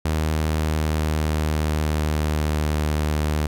sawtooth tone with pitch glide, 78 to 75.87 Hz, D#2 to D#2, +5 to -43 cents, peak -16 dBFS, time 0.05-3.47 s, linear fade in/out 5 ms, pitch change -48 cents, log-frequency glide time 0.3-2.76 s, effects none

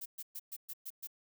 violet noise bursts, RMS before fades -43 dBFS, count 7, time 0.01-1.073 s, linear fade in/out 10 ms, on 49 ms, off 120 ms, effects none

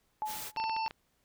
sine tone with exponential decay, 858 Hz, A5, 44 cents flat, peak -29 dBFS, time 0.22-0.62 s, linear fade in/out 0 ms, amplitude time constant 86 ms
white noise, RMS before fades -41 dBFS, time 0.25-0.52 s, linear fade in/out 50 ms
clicks, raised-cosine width 0.3 ms, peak -26 dBFS, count 7, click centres 0.563 / 0.6 / 0.64 / 0.696 / 0.765 / 0.863 / 0.909 s
harmonic tone, 891 Hz, A5, 22 cents sharp, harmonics 1 / 3 / 5 / 6, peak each -31 / -41 / -45 / -47 dBFS, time 0.57-0.88 s, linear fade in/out 0 ms
effects pink hiss -74 dBFS RMS until 1.24 s

